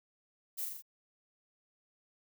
violet noise with echo, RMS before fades -38 dBFS, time 0.57-0.66 s, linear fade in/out 20 ms, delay 41 ms, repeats 4, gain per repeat -3 dB, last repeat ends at 0.824 s, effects none

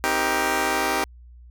10% pulse chord, C minor seventh, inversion none, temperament just, 261.6 / 314 / 392.4 / 470.9 Hz, C4 / Eb4 / G4 / Bb4, 0 / +16 / +2 / +18 cents, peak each -21 / -19 / -17 / -22 dBFS, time 0.04-1.04 s, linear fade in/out 0 ms, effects added 60 Hz sine -43 dBFS peak until 1.5 s

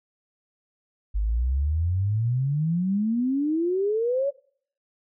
sine exponential sweep, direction up, 49 to 575 Hz, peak -21 dBFS, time 1.14-4.31 s, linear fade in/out 20 ms, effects noise-tail reverb RT60 0.6 s tail -24 dB re dry

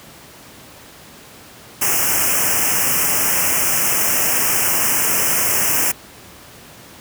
white band-stop noise, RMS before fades -17 dBFS, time 1.81-5.92 s, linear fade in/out 10 ms, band 3000 to 5200 Hz, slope 96 dB/octave, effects pink hiss -41 dBFS RMS until 7 s + high-pass 80 Hz 12 dB/octave

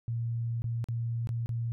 sine tone with dropouts, 116.54 Hz, A#2, in tune, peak -29 dBFS, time 0.08-1.72 s, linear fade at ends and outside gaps 0 ms, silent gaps 0.62-0.642 / 0.842-0.886 / 1.272-1.291 / 1.46-1.492 s, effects none

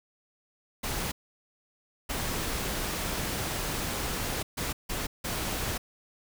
pink noise bursts at uneven times, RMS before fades -32 dBFS, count 5, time 0.83-1.12 / 2.09-4.43 / 4.57-4.73 / 4.89-5.07 / 5.24-5.78 s, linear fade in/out 10 ms, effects none

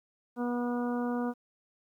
harmonic tone, 242.6 Hz, B3, 31 cents flat, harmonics 1 / 2 / 3 / 4 / 5 / 6, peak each -30 / -36 / -40 / -42 / -44 / -46 dBFS, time 0.36-1.34 s, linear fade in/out 50 ms, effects 11-bit

